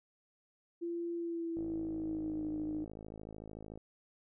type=tone with pitch glide; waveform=sine; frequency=341.2 to 307.5 Hz; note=F4 to D#4; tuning=-40 to -20 cents; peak=-35 dBFS; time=0.81-2.85 s; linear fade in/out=20 ms; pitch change=-180 cents; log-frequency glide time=1.15-2.49 s
type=click train; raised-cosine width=2 ms; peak=-34 dBFS; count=119; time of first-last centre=1.57-3.776 s; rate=53.5 Hz
effects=none